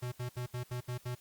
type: tone bursts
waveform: square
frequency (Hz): 123.47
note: B2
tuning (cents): 0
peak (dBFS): -36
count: 7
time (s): 0.02-1.152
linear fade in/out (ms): 10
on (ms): 100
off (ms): 72
effects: white hiss -62 dBFS RMS until 1.2 s + Opus 48 kbps